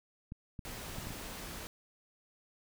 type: clicks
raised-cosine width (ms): 5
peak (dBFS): -30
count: 5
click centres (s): 0.321 / 0.592 / 0.984 / 1.071 / 1.107
type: noise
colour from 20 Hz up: pink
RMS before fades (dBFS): -44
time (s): 0.65-1.67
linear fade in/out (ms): 0
effects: none